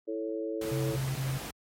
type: chord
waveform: sine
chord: A major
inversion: second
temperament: equal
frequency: 329.6 / 440 / 554.4 Hz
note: E4 / A4 / C#5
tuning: 0 / 0 / 0 cents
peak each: -35 / -35 / -38 dBFS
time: 0.07-0.97 s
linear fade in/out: 20 ms
type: noise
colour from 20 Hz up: pink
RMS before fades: -41 dBFS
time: 0.61-1.51 s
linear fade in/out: 5 ms
type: tone bursts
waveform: sine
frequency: 133.5 Hz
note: C3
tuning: 35 cents sharp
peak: -29 dBFS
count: 3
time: 0.71-1.38 s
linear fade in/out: 10 ms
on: 210 ms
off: 20 ms
effects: high-pass 60 Hz 12 dB/octave + AAC 48 kbps